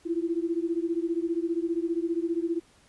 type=beating tone pair; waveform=sine; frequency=330 / 345 Hz; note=E4 / F4; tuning=+2 / -21 cents; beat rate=15 Hz; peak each=-28 / -29 dBFS; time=0.05-2.6 s; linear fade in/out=20 ms; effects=pink hiss -60 dBFS RMS until 2.88 s + resampled to 24000 Hz